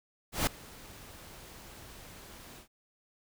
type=noise with ADSR envelope; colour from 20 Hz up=pink; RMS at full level=-27 dBFS; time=0.32-2.68 s; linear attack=150 ms; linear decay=3 ms; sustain=-23 dB; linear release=100 ms; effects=none